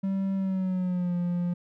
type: tone with pitch glide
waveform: triangle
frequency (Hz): 193.6 to 175.49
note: G3 to F3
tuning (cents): -21 to +9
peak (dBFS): -23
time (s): 0.03-1.54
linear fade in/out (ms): 10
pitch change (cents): -170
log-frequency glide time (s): 0.36-1.15
effects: none